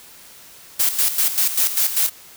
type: noise with tremolo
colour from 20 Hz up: blue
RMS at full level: -17 dBFS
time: 0.79-2.1 s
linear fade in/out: 10 ms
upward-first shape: square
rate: 5.1 Hz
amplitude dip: 65%
effects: white hiss -44 dBFS RMS until 2.36 s